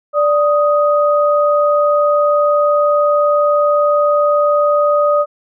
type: tone pair together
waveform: sine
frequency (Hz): 587 / 1247.3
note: D5 / D#6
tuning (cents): -1 / +4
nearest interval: octave + minor second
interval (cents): 1305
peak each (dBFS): -11 / -15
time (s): 0.13-5.26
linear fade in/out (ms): 50
effects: none